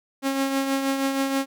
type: tone with tremolo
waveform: sawtooth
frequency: 271.5 Hz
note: C#4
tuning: 36 cents flat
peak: -16 dBFS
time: 0.22-1.46 s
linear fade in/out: 50 ms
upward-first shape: triangle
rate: 6.3 Hz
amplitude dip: 50%
effects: none